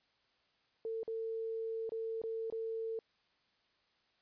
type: tone with dropouts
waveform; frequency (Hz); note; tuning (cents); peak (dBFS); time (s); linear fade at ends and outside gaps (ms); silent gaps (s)
sine; 450; A4; +39; -36; 0.85-2.99; 1; 1.032-1.078 / 1.893-1.92 / 2.217-2.237 / 2.501-2.524
effects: white hiss -74 dBFS RMS until 4.21 s + resampled to 11025 Hz